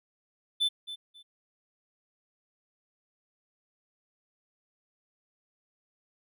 triangle tone with echo, 3520 Hz, A7, in tune, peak -22 dBFS, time 0.6-0.69 s, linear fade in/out 20 ms, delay 270 ms, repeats 2, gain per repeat -13 dB, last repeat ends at 1.23 s, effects none

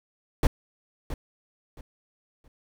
brown noise with echo, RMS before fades -19 dBFS, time 0.43-0.47 s, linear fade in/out 2 ms, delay 670 ms, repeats 3, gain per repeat -12 dB, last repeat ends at 2.48 s, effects none

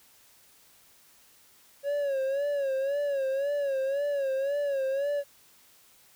triangle tone with vibrato, 554.4 Hz, C#5, in tune, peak -24 dBFS, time 1.83-5.24 s, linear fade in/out 50 ms, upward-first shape sine, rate 1.9 Hz, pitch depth 79 cents each way, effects white hiss -59 dBFS RMS until 6.15 s

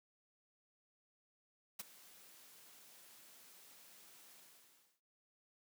white noise with ADSR envelope, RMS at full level -42 dBFS, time 1.79-5.01 s, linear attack 8 ms, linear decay 22 ms, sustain -19 dB, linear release 670 ms, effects high-pass 150 Hz 12 dB/octave

